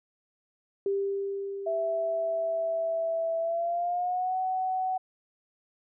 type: tone with exponential decay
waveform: sine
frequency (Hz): 395.7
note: G4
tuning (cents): +16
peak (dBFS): -24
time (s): 0.86-4.13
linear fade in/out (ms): 2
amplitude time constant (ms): 710
type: tone with pitch glide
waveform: sine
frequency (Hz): 659.3 to 748.6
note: E5 to F#5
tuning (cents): 0 to +20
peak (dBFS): -26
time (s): 1.66-4.98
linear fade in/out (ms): 10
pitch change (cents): +220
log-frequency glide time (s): 3.39-4.37
effects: none